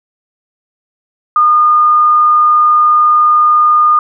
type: tone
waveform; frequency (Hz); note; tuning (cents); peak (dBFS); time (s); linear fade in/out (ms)
sine; 1219; D#6; -36; -5; 1.36-3.99; 2
effects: none